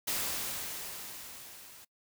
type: noise with level ramp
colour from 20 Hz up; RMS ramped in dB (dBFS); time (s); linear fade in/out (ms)
white; -32 to -53; 0.07-1.85; 10
effects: noise-tail reverb RT60 0.1 s tail -22 dB re dry